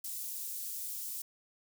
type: high-pass noise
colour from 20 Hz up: white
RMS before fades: -40 dBFS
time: 0.04-1.22 s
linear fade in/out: 5 ms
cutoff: 7400 Hz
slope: 12 dB/octave
effects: none